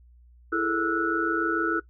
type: tone cluster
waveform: sine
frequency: 332.8 / 417.7 / 444.3 / 1322 / 1462 Hz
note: E4 / G#4 / A4 / E6 / F#6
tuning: +17 / +10 / +17 / +5 / -21 cents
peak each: -27 / -36 / -32 / -28 / -28 dBFS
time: 0.52-1.8 s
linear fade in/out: 10 ms
effects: noise-tail reverb RT60 0.1 s tail -18 dB re dry + added 60 Hz sine -51 dBFS peak until 1.89 s